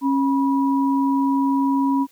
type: tone pair together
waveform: sine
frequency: 273.1 / 973.2 Hz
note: C#4 / B5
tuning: -26 / -26 cents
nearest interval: octave + minor seventh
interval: 2200 cents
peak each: -17 / -23 dBFS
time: 0.01-2.07 s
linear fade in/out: 50 ms
effects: white hiss -56 dBFS RMS until 2.11 s